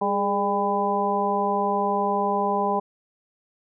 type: harmonic tone with a mistuned harmonic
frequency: 200 Hz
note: G3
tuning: 35 cents sharp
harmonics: 1 / 2 / 3 / 4 / 5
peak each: -29 / -27 / -29 / -25 / -26 dBFS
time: 0.01-2.8 s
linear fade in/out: 10 ms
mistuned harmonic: 2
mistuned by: +50 cents
effects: none